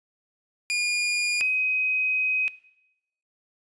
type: tone pair in turn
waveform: sawtooth / sine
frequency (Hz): 2429 / 2520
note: D#7 / D#7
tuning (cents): -42 / +21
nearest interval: minor second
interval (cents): 63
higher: second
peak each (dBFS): -20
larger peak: neither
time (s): 0.7-1.41 / 1.41-2.48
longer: second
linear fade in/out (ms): 0
effects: noise-tail reverb RT60 0.8 s tail -19 dB re dry + resampled to 22050 Hz